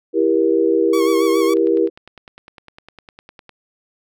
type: chord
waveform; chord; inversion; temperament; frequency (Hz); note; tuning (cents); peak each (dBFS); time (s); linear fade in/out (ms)
sine; E diminished; none; just; 329.6 / 395.6 / 474.7; E4 / G4 / Bb4; 0 / +16 / +31; -17; 0.13-1.9; 50
type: tone with vibrato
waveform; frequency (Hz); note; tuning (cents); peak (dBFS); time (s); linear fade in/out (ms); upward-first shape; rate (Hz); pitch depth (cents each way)
sawtooth; 1108.7; C#6; 0; -20; 0.93-1.54; 5; sine; 7.2; 55
type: click train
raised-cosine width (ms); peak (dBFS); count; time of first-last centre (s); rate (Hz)
0.3; -24; 20; 1.57-3.493; 9.88
effects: none